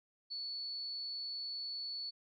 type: tone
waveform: sine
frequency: 4435 Hz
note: C#8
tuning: in tune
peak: -39 dBFS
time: 0.3-2.11 s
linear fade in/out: 20 ms
effects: none